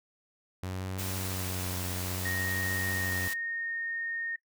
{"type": "tone with vibrato", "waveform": "sawtooth", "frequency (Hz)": 92.5, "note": "F#2", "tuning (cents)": 0, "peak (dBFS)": -30, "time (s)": [0.63, 3.28], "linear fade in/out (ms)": 0, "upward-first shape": "sine", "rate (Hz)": 0.6, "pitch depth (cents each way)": 33}
{"type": "noise", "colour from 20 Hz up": "white", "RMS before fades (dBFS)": -38, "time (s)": [0.98, 3.34], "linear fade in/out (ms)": 10}
{"type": "tone with pitch glide", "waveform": "sine", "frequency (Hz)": [1864.7, 1842.2], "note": ["A#6", "A#6"], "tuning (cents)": [0, -21], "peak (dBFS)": -32, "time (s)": [2.25, 4.36], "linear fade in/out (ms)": 5, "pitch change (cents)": -21, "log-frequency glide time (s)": [2.52, 3.74]}
{"effects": ["noise-tail reverb RT60 0.1 s tail -19 dB re dry"]}